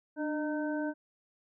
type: harmonic tone with a mistuned harmonic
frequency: 306.3 Hz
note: D#4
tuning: 27 cents flat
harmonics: 1 / 2 / 3 / 5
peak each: -32 / -37 / -43 / -41 dBFS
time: 0.16-0.94 s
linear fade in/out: 50 ms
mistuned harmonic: 1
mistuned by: -46 cents
effects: none